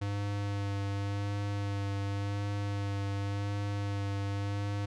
square tone with vibrato, 100.6 Hz, G2, 45 cents sharp, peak -32 dBFS, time 0.01-4.86 s, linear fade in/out 10 ms, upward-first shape sine, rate 0.9 Hz, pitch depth 16 cents each way, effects low-pass 6000 Hz 12 dB/octave

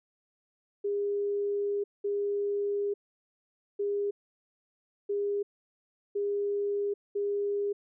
sine tone bursts at uneven times, 406 Hz, G#4, 39 cents flat, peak -27 dBFS, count 6, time 0.84-1.84 / 2.04-2.94 / 3.79-4.11 / 5.09-5.43 / 6.15-6.94 / 7.15-7.73 s, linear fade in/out 10 ms, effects none

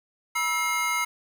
square tone cluster, 965 / 1313 / 2134 Hz, B5 / E6 / C7, -40 / -7 / +34 cents, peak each -31 / -30 / -27 dBFS, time 0.35-1.05 s, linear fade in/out 10 ms, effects 8-bit

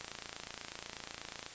click train, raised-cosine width 0.2 ms, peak -24 dBFS, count 42, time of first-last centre 0.01-1.464 s, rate 28.2 Hz, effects white hiss -49 dBFS RMS until 1.54 s + resampled to 16000 Hz

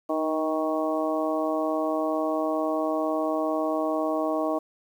harmonic tone with a mistuned harmonic, 157.8 Hz, D#3, 25 cents sharp, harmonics 2 / 3 / 4 / 5 / 6 / 7, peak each -28 / -33 / -27 / -34 / -38 / -33 dBFS, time 0.09-4.59 s, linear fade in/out 10 ms, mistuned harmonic 2, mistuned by -24 cents, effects 9-bit

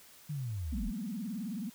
sine linear sweep, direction down, 155.56 to 30.87 Hz, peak -34 dBFS, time 0.29-0.91 s, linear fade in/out 10 ms
sine tone with vibrato, 212.3 Hz, G#3, 38 cents sharp, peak -35 dBFS, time 0.72-1.7 s, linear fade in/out 10 ms, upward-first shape sine, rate 19 Hz, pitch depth 250 cents each way
effects white hiss -57 dBFS RMS until 1.74 s

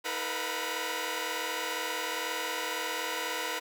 10% pulse tone cluster, 319.7 / 456.7 / 498 / 723 / 974 Hz, D#4 / A#4 / B4 / F#5 / B5, +47 / -36 / +14 / -40 / -24 cents, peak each -33 / -30 / -28 / -32 / -29 dBFS, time 0.04-3.6 s, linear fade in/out 20 ms, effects none

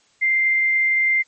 sine tone, 2093 Hz, C7, in tune, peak -15 dBFS, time 0.21-1.23 s, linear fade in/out 20 ms, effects white hiss -59 dBFS RMS until 1.27 s + MP3 32 kbps

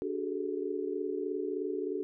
sine tone cluster, 291.6 / 374.8 / 411 / 434.2 Hz, D4 / F#4 / G#4 / A4, -12 / +22 / -18 / -23 cents, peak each -38 / -35 / -40 / -37 dBFS, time 0.02-2.03 s, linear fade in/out 0 ms, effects none

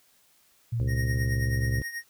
sine tone with pitch glide, 116.54 to 114.34 Hz, A#2 to A#2, 0 to -33 cents, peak -25 dBFS, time 0.72-1.8 s, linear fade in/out 10 ms, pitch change -33 cents, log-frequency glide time 1.14-1.45 s
harmonic tone, 67 Hz, C2, 42 cents sharp, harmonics 1 / 2 / 3 / 4 / 5 / 6 / 7 / 8, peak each -30 / -36 / -40 / -42 / -44 / -46 / -47 / -48 dBFS, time 0.8-1.82 s, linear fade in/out 0 ms
square tone with tremolo, 1864.7 Hz, A#6, in tune, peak -31 dBFS, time 0.87-2.04 s, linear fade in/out 50 ms, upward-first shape triangle, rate 9.3 Hz, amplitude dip 75%
effects white hiss -63 dBFS RMS until 2.09 s

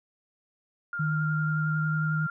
sine tone with vibrato, 1398 Hz, F6, 1 cent sharp, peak -30 dBFS, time 0.93-2.3 s, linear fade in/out 2 ms, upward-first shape sine, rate 11 Hz, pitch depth 19 cents each way
sine tone with pitch glide, 153.8 to 154.87 Hz, D#3 to D#3, -20 to -8 cents, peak -25 dBFS, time 0.99-2.27 s, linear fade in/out 10 ms, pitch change +12 cents, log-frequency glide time 1.39-1.97 s
effects none

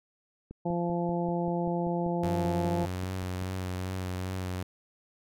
click train, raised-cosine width 3 ms, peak -29 dBFS, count 16, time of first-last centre 0.51-3.423 s, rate 5.15 Hz
harmonic tone, 172.7 Hz, F3, 19 cents flat, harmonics 1 / 2 / 3 / 4 / 5, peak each -30 / -33 / -35 / -36 / -37 dBFS, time 0.65-2.86 s, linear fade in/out 10 ms
sawtooth tone with vibrato, 92.5 Hz, F#2, in tune, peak -28 dBFS, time 2.23-4.63 s, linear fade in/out 5 ms, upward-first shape sine, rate 2.5 Hz, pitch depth 25 cents each way
effects none

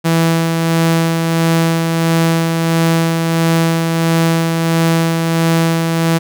sawtooth tone with tremolo, 164.81 Hz, E3, in tune, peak -6 dBFS, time 0.04-6.19 s, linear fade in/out 20 ms, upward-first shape sine, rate 1.5 Hz, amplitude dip 35%, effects none

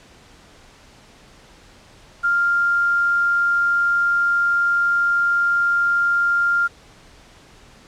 sine tone with quantisation, 1396.9 Hz, F6, in tune, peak -15 dBFS, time 2.23-6.68 s, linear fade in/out 20 ms, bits 7, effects pink hiss -48 dBFS RMS until 7.87 s + low-pass 7000 Hz 12 dB/octave

